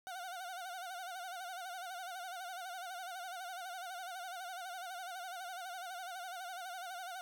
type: tone with vibrato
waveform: 30% pulse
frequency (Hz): 729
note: F#5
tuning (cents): -26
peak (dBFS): -40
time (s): 0.07-7.21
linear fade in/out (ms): 0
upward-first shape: sine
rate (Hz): 12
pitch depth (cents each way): 95
effects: none